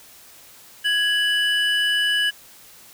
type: tone pair together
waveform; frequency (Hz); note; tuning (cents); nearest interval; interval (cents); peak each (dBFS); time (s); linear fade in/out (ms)
triangle; 1664.6 / 2966; G#6 / F#7; +4 / +4; minor seventh; 1000; -19; 0.84-2.31; 20
effects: white hiss -47 dBFS RMS until 2.93 s

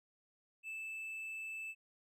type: tone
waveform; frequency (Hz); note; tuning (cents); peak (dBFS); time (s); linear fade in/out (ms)
triangle; 2633; E7; -3; -40; 0.63-1.75; 50
effects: none

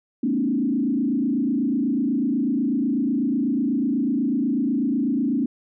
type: tone with frequency modulation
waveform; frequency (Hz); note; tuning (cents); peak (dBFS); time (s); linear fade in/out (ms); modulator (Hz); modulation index
sine; 260; C4; -11; -19; 0.23-5.46; 5; 28.1; 1.6
effects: none

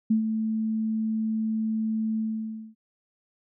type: tone with ADSR envelope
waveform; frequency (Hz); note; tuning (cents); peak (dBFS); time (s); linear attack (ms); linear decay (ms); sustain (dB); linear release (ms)
sine; 220; A3; 0; -17; 0.1-2.75; 9; 110; -7; 570
effects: none

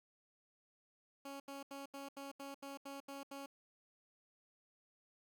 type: tone bursts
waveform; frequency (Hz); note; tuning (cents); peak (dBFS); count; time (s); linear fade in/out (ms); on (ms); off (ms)
15% pulse; 277.2; C#4; 0; -40; 10; 1.25-3.461; 5; 150; 79
effects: none

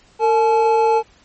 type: tone pair together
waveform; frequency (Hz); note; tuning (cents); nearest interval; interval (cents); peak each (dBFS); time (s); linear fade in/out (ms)
triangle; 455.4 / 858.4; A#4 / A5; -40 / -43; major seventh; 1097; -13; 0.19-1.03; 50
effects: pink hiss -52 dBFS RMS until 1.24 s + MP3 32 kbps

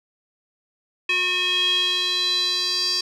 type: tone with band-pass filter sweep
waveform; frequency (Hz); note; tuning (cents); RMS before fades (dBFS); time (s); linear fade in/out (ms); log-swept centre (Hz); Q
square; 362.7; F#4; -34; -22; 1.09-3.01; 5; 2700 to 4900; 7.2
effects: none

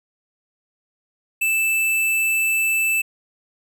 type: tone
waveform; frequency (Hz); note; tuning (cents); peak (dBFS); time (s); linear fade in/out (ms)
square; 2641; E7; +3; -18; 1.41-3.02; 10
effects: none

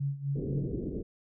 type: tone with tremolo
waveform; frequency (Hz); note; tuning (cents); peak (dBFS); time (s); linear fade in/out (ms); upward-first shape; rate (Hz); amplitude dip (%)
sine; 140; C#3; +18; -27; 0-0.69; 10; sine; 4; 80
type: low-pass noise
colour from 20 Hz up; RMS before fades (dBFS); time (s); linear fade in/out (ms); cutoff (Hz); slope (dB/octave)
white; -35; 0.35-1.03; 20; 440; 48
effects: none

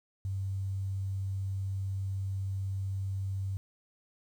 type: tone with quantisation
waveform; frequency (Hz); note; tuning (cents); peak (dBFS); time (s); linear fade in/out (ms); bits
sine; 96.7; G2; -23; -31; 0.25-3.57; 0; 10
effects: none

